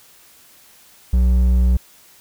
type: tone with hard clipping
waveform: triangle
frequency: 61.74 Hz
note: B1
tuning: in tune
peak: -13 dBFS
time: 1.13-1.77 s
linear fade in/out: 5 ms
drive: 9 dB
effects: white hiss -49 dBFS RMS until 2.2 s